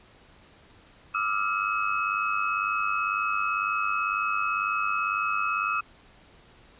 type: tone cluster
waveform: sine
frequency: 1186 / 1288 / 1386 / 2566 Hz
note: D6 / E6 / F6 / E7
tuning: +17 / -41 / -14 / -47 cents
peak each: -30 dBFS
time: 1.14-5.81 s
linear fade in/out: 10 ms
effects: pink hiss -55 dBFS RMS until 6.79 s + resampled to 8000 Hz